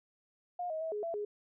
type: tone with pitch steps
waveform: sine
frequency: 711 / 632 / 646 / 417.8 / 670 / 415.1 Hz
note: F5 / D#5 / E5 / G#4 / E5 / G#4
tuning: +31 / +27 / -35 / +10 / +28 / -1 cents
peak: -34 dBFS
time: 0.59-1.25 s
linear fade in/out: 5 ms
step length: 110 ms
effects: none